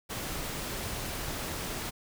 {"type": "noise", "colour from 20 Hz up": "pink", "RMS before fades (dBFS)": -36, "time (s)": [0.09, 1.91], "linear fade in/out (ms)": 20, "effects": []}